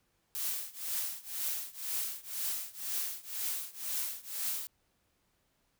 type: noise with tremolo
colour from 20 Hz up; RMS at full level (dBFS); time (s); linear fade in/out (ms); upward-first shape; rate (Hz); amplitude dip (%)
blue; -33; 0.35-4.67; 0; triangle; 2; 95
effects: pink hiss -75 dBFS RMS until 5.79 s